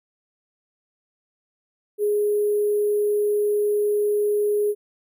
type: tone with sample-and-hold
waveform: sine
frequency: 415.3 Hz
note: G#4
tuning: in tune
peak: -18 dBFS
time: 1.98-4.75 s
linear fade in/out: 50 ms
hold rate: 11025 Hz
effects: none